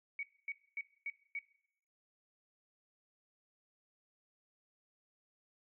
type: tone bursts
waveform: sine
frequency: 2244 Hz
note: C#7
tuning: 21 cents sharp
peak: -37 dBFS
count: 5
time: 0.19-1.39 s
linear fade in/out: 2 ms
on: 40 ms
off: 250 ms
effects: noise-tail reverb RT60 0.7 s tail -19 dB re dry